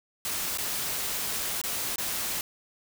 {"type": "noise with dropouts", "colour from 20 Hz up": "white", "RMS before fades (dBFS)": -31, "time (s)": [0.25, 2.41], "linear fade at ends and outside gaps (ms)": 1, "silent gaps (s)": [[0.574, 0.584], [1.615, 1.638], [1.959, 1.982]], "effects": []}